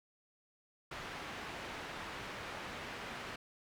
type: low-pass noise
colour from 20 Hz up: white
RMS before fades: -45 dBFS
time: 0.91-3.36 s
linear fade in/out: 5 ms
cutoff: 2100 Hz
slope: 12 dB/octave
effects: none